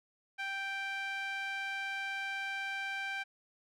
sawtooth tone with band-pass filter, 784 Hz, G5, in tune, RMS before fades -38 dBFS, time 0.38-3.24 s, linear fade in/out 20 ms, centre 2000 Hz, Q 2.6, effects none

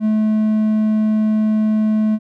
triangle tone, 215.8 Hz, A3, 33 cents flat, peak -11 dBFS, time 0-2.19 s, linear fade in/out 50 ms, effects none

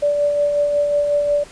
sine tone with tremolo, 582 Hz, D5, 16 cents flat, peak -13 dBFS, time 0.02-1.44 s, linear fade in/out 10 ms, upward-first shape sine, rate 5.5 Hz, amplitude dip 35%, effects pink hiss -42 dBFS RMS until 1.51 s + resampled to 22050 Hz

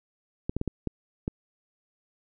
clicks, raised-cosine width 3 ms, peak -15 dBFS, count 6, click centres 0.495 / 0.566 / 0.614 / 0.677 / 0.873 / 1.279 s, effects none

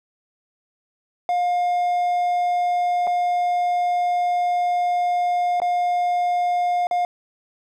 triangle tone with dropouts, 710 Hz, F5, 28 cents sharp, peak -16 dBFS, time 1.29-7.05 s, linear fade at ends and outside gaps 1 ms, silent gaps 3.07-3.074 / 5.601-5.618 / 6.87-6.911 s, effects none

